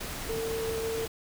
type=tone in noise; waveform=sine; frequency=450.5 Hz; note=A4; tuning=41 cents sharp; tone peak=-30 dBFS; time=0.29-1.06 s; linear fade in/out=10 ms; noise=pink; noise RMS=-37 dBFS; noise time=0-1.08 s; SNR=+4 dB; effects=none